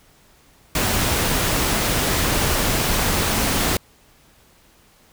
pink noise, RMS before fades -20 dBFS, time 0.75-3.77 s, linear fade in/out 2 ms, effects pink hiss -54 dBFS RMS until 5.12 s

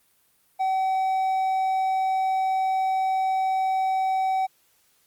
triangle tone, 761 Hz, F#5, 48 cents sharp, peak -19 dBFS, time 0.59-4.47 s, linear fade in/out 20 ms, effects white hiss -64 dBFS RMS until 5.06 s + Opus 32 kbps

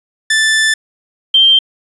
sawtooth / sine tone pair in turn, 1760 / 3153 Hz, A6 / G7, 0 / +9 cents, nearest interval minor seventh, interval 1009 cents, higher second, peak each -6 / -5 dBFS, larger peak second, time 0.3-0.74 / 1.34-1.59 s, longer first, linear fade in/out 5 ms, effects resampled to 24000 Hz + 7-bit

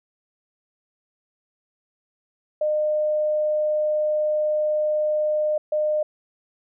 sine tone bursts at uneven times, 608 Hz, D#5, 40 cents flat, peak -19 dBFS, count 2, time 2.61-5.58 / 5.72-6.03 s, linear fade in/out 5 ms, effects none

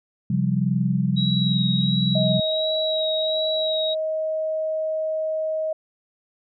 sine chord, C suspended fourth, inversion none, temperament equal with one note detuned, 133.56 / 174.61 / 196 Hz, C3 / F3 / G3, +36 / 0 / 0 cents, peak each -23 dBFS, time 0.3-2.4 s, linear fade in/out 5 ms
sine tone with vibrato, 3844 Hz, B7, 48 cents flat, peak -24 dBFS, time 1.16-3.95 s, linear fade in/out 20 ms, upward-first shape sine, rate 1.4 Hz, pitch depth 21 cents each way
sine tone, 630 Hz, D#5, 21 cents sharp, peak -22 dBFS, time 2.15-5.73 s, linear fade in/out 5 ms
effects none

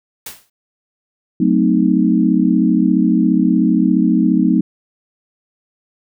white noise with exponential decay, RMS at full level -26 dBFS, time 0.26-0.5 s, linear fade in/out 5 ms, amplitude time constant 51 ms
sine chord, F# diminished seventh, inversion none, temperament equal with one note detuned, 185 / 220 / 257 / 311.1 Hz, F#3 / A3 / C4 / Eb4, 0 / 0 / -31 / 0 cents, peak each -16 dBFS, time 1.4-4.61 s, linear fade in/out 5 ms
effects none

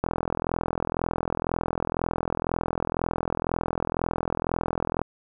click train, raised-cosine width 1 ms, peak -11 dBFS, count 210, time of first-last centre 0.04-5.016 s, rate 42 Hz, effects none

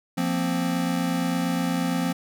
square chord, F suspended fourth, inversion none, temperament equal, 174.61 / 233.1 / 261.6 Hz, F3 / Bb3 / C4, 0 / 0 / 0 cents, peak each -27 / -31 / -27 dBFS, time 0.17-2.13 s, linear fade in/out 10 ms, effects none

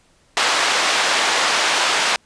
pink band-pass noise, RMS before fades -18 dBFS, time 0.37-2.16 s, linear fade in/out 0 ms, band 770 to 5700 Hz, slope 12 dB/octave, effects pink hiss -57 dBFS RMS until 2.25 s + resampled to 22050 Hz

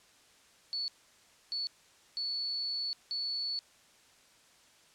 sine tone bursts at uneven times, 4435 Hz, C#8, in tune, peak -32 dBFS, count 4, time 0.73-0.88 / 1.52-1.67 / 2.17-2.93 / 3.11-3.59 s, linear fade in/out 0 ms, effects white hiss -62 dBFS RMS until 4.94 s + low-pass 8000 Hz 12 dB/octave

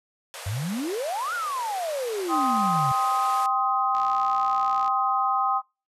pink band-pass noise, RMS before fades -39 dBFS, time 0.34-3.46 s, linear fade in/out 0 ms, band 470 to 13000 Hz, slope 96 dB/octave
sine exponential two-way sweep, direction up then down, 90 to 1472 to 128.6 Hz, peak -26 dBFS, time 0.46-2.92 s, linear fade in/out 5 ms, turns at 1.34 s
sine chord, C minor, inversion second, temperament just, 784.9 / 1046.5 / 1255.8 Hz, G5 / C6 / Eb6, +2 / 0 / +16 cents, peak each -25 / -27 / -24 dBFS, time 2.28-5.62 s, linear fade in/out 50 ms
click train, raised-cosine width 0.2 ms, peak -24 dBFS, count 57, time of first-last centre 3.95-4.879 s, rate 60.3 Hz
effects noise-tail reverb RT60 0.3 s tail -26 dB re dry

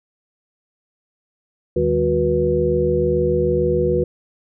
sine tone cluster, 77.1 / 154.5 / 201.3 / 364.7 / 486.7 Hz, D#2 / D#3 / G3 / F#4 / B4, -15 / -12 / +46 / -25 / -25 cents, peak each -25 / -24 / -27 / -19 / -19 dBFS, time 1.76-4.04 s, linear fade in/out 5 ms, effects none

